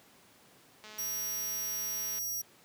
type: click train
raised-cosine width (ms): 0.2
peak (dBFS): -32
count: 289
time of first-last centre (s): 0.84-2.186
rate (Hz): 214
type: tone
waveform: 20% pulse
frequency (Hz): 5700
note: F8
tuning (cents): +34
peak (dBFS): -28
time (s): 0.98-2.42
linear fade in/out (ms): 10
effects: pink hiss -60 dBFS RMS until 2.64 s + high-pass 150 Hz 12 dB/octave